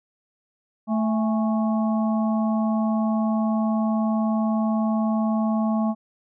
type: harmonic tone with a mistuned harmonic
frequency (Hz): 220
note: A3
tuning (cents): 0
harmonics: 1 / 3 / 4 / 5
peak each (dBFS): -20 / -30 / -32 / -34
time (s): 0.87-5.95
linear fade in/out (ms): 50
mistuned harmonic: 4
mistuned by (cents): -97
effects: none